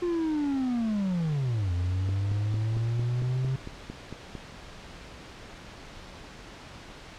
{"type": "linear two-way sweep", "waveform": "triangle", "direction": "down then up", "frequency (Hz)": [355.9, 86.7, 133], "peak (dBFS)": -23, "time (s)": [0.02, 3.56], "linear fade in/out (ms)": 5, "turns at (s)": 1.72}
{"type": "click train", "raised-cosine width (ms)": 3, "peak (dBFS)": -24, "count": 11, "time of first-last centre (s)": [2.09, 4.352], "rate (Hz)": 4.42}
{"effects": ["pink hiss -45 dBFS RMS until 7.18 s", "low-pass 5000 Hz 12 dB/octave"]}